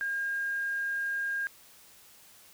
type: tone with quantisation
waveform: sine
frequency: 1615 Hz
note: G#6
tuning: 49 cents flat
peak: -29 dBFS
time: 0.01-1.47 s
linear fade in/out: 0 ms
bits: 9
effects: white hiss -56 dBFS RMS until 2.53 s